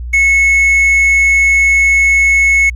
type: tone with quantisation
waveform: triangle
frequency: 2194 Hz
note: C#7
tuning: 18 cents flat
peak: -5 dBFS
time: 0.13-2.7 s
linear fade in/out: 10 ms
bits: 5
effects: added 60 Hz sine -20 dBFS peak until 2.75 s + low-pass 10000 Hz 12 dB/octave